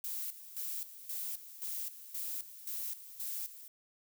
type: noise with tremolo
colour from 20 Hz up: violet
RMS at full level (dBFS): -39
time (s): 0.04-3.68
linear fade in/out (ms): 2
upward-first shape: square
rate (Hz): 1.9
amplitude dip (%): 75
effects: none